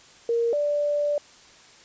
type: tone pair in turn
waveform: sine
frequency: 466.4 / 585.4 Hz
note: A#4 / D5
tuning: +1 / -6 cents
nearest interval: major third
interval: 393 cents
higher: second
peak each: -20 / -21 dBFS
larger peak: first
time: 0.29-0.53 / 0.53-1.18 s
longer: second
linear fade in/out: 2 ms
effects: white hiss -51 dBFS RMS until 1.84 s + resampled to 16000 Hz